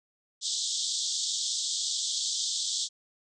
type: band-pass noise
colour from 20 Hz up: pink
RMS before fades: -31 dBFS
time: 0.41-2.89 s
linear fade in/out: 50 ms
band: 3300 to 8100 Hz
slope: 96 dB/octave
effects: none